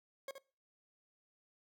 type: tone with echo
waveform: 40% pulse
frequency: 544 Hz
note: C#5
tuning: 33 cents flat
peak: -40 dBFS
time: 0.28-0.31 s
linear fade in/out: 2 ms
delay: 72 ms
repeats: 1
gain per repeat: -7 dB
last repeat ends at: 0.382 s
effects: noise-tail reverb RT60 0.4 s tail -22 dB re dry